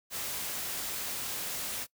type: noise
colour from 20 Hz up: white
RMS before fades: -36 dBFS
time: 0.1-1.87 s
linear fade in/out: 50 ms
effects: noise-tail reverb RT60 0.1 s tail -22 dB re dry